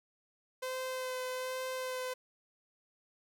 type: tone with vibrato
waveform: sawtooth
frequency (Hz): 513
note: C5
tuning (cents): -34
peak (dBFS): -32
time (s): 0.62-2.14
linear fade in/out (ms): 10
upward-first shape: sine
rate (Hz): 1.2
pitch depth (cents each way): 13
effects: none